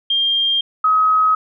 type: tone pair in turn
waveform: sine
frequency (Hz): 3201 / 1270.3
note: G7 / D#6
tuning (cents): +36 / +36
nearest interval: octave + major third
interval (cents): 1600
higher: first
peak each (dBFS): -14 / -11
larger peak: second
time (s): 0.1-0.61 / 0.84-1.35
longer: neither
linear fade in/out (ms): 5
effects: none